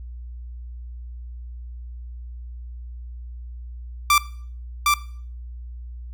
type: tone with echo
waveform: sawtooth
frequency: 1174.7 Hz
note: D6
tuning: in tune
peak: -10 dBFS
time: 4.1-4.18 s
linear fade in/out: 2 ms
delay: 760 ms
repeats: 1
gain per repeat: -2 dB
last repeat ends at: 4.94 s
effects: noise-tail reverb RT60 0.5 s tail -18 dB re dry + added 60 Hz sine -33 dBFS peak until 6.13 s